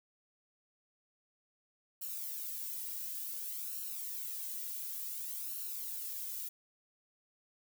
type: noise with flanger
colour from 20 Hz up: violet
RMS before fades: -41 dBFS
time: 2.01-6.49 s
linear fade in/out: 10 ms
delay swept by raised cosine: 0.71 to 2.11 ms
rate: 0.56 Hz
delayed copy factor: +0.7
effects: none